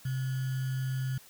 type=tone with sample-and-hold; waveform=sine; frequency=130.81 Hz; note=C3; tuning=in tune; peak=-29 dBFS; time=0.05-1.18 s; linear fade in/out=5 ms; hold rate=1575 Hz; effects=white hiss -55 dBFS RMS until 1.29 s